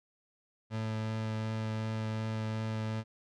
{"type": "tone with vibrato", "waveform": "30% pulse", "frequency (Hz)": 110, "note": "A2", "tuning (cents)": 0, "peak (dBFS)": -30, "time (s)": [0.7, 3.04], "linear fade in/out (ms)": 50, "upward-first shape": "triangle", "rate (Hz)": 2.7, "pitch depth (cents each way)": 11, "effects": ["low-pass 5000 Hz 12 dB/octave"]}